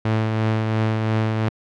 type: tone with tremolo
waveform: sawtooth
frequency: 110 Hz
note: A2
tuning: in tune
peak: -13 dBFS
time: 0.05-1.49 s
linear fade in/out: 5 ms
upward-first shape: triangle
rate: 2.9 Hz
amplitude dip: 35%
effects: low-pass 3000 Hz 12 dB/octave